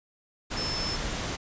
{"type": "tone in noise", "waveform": "sine", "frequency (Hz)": 5274, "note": "E8", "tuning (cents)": 0, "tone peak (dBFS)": -31, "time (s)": [0.56, 0.97], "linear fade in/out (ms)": 20, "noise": "pink", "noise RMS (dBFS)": -32, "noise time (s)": [0.5, 1.37], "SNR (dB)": -2, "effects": ["resampled to 16000 Hz"]}